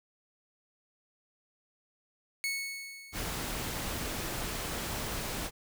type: tone with exponential decay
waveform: sawtooth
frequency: 2206 Hz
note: C#7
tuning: 9 cents flat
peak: -26 dBFS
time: 2.44-3.82 s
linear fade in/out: 0 ms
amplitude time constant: 300 ms
type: noise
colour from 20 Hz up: pink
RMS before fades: -36 dBFS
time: 3.12-5.51 s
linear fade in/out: 50 ms
effects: none